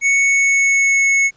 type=tone with pitch glide; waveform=square; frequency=2217 to 2198 Hz; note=C#7 to C#7; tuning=0 to -15 cents; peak=-12 dBFS; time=0.01-1.31 s; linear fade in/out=50 ms; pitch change=-15 cents; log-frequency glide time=0.19-1.06 s; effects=pink hiss -56 dBFS RMS until 1.36 s + resampled to 16000 Hz